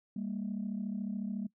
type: tone pair together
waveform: sine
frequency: 199.15 / 233.1 Hz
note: G3 / A#3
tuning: +28 / 0 cents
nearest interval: minor third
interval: 272 cents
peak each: -35 / -37 dBFS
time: 0.16-1.47 s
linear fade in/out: 5 ms
effects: noise-tail reverb RT60 0.1 s tail -21 dB re dry + tanh soft clip ceiling -28 dBFS